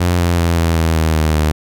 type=tone with pitch steps; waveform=sawtooth; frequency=88.1 / 86.39 / 84.71 / 83.06 / 81.44 / 79.86 / 78.31 / 76.78 Hz; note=F2 / F2 / E2 / E2 / E2 / D#2 / D#2 / D#2; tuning=+16 / -18 / +48 / +14 / -20 / +46 / +12 / -22 cents; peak=-8 dBFS; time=0-1.52 s; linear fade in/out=10 ms; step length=190 ms; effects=none